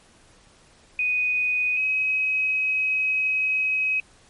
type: tone pair in turn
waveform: sine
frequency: 2489 / 2540 Hz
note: D#7 / D#7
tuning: 0 / +35 cents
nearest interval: unison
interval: 35 cents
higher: second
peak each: -20 dBFS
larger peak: neither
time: 0.99-1.77 / 1.77-4 s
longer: second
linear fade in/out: 2 ms
effects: pink hiss -55 dBFS RMS until 4.29 s + MP3 48 kbps